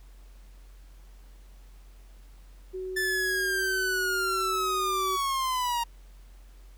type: tone with pitch glide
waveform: sine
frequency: 373.3 to 377 Hz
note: F#4 to F#4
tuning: +15 to +32 cents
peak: -32 dBFS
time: 2.73-5.17 s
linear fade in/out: 20 ms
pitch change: +17 cents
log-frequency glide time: 3.28-3.37 s
type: linear sweep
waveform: 45% pulse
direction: down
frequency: 1761 to 932.3 Hz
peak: -26 dBFS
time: 2.96-5.84 s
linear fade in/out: 10 ms
effects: added 45 Hz sine -47 dBFS peak until 6.77 s + pink hiss -62 dBFS RMS until 6.77 s